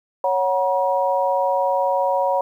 sine chord, F# major, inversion second, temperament equal with one note detuned, 554.4 / 740 / 955.2 Hz, C#5 / F#5 / A#5, 0 / 0 / +42 cents, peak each -20 / -23 / -21 dBFS, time 0.24-2.41 s, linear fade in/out 2 ms, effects 9-bit

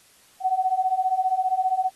sine beating tone pair, 740 / 755 Hz, F#5 / F#5, 0 / +35 cents, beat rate 15 Hz, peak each -24 / -22 dBFS, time 0.4-1.91 s, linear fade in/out 50 ms, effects white hiss -56 dBFS RMS until 1.95 s + AAC 32 kbps

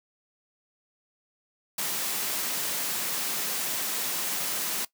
white high-pass noise, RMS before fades -30 dBFS, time 1.78-4.85 s, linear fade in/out 5 ms, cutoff 140 Hz, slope 48 dB/octave, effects noise-tail reverb RT60 0.1 s tail -18 dB re dry

